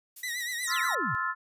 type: noise with tremolo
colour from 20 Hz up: violet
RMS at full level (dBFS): -41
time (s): 0.16-0.94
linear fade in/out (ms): 5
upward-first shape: sine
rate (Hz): 9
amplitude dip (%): 75
type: tone with vibrato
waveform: sawtooth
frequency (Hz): 1936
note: B6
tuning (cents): -35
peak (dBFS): -28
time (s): 0.23-0.95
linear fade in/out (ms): 5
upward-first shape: triangle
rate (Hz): 8.3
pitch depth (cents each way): 88
type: exponential sweep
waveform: sine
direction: down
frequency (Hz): 10140 to 103.83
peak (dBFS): -33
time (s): 0.63-1.15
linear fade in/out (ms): 0
type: chord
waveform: sine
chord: F major seventh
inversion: second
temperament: just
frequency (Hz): 1047.7 / 1309.6 / 1396.9 / 1746.1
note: C6 / E6 / F6 / A6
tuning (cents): +2 / -12 / 0 / -14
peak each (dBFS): -33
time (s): 0.67-1.35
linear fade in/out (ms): 50
effects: resampled to 32000 Hz